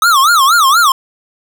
square tone with vibrato, 1225 Hz, D#6, 27 cents flat, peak -7 dBFS, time 0.02-0.92 s, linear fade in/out 2 ms, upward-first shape sine, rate 4.2 Hz, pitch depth 260 cents each way, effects none

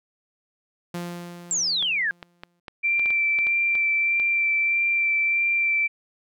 sawtooth tone with exponential decay, 174.1 Hz, F3, 5 cents flat, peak -24 dBFS, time 0.94-2.6 s, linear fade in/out 5 ms, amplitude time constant 360 ms
sine exponential sweep, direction down, 7670 to 1584 Hz, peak -21 dBFS, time 1.51-2.11 s, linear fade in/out 0 ms
clicks, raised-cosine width 0.3 ms, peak -20 dBFS, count 11, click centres 1.826 / 2.228 / 2.435 / 2.682 / 2.995 / 3.059 / 3.105 / 3.388 / 3.469 / 3.753 / 4.199 s
sine tone with vibrato, 2349 Hz, D7, in tune, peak -19 dBFS, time 2.83-5.88 s, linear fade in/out 20 ms, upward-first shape sine, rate 1.6 Hz, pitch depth 13 cents each way
effects none

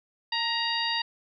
harmonic tone with a mistuned harmonic, 941 Hz, A#5, 16 cents sharp, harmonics 1 / 2 / 3 / 4 / 5, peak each -32 / -32 / -32 / -32 / -32 dBFS, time 0.32-1.02 s, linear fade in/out 5 ms, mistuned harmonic 1, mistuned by -40 cents, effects none

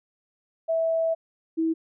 sine tone pair in turn, 654 / 324.3 Hz, E5 / E4, -14 / -28 cents, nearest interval octave, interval 1214 cents, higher first, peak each -21 dBFS, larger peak neither, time 0.68-1.15 / 1.57-1.74 s, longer first, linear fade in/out 20 ms, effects none

